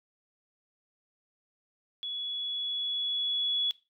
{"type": "tone with level ramp", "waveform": "sine", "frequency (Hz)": 3387, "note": "G#7", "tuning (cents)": 33, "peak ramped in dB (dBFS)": [-33, -25], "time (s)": [2.03, 3.71], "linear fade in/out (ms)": 0, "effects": ["noise-tail reverb RT60 0.3 s tail -19 dB re dry"]}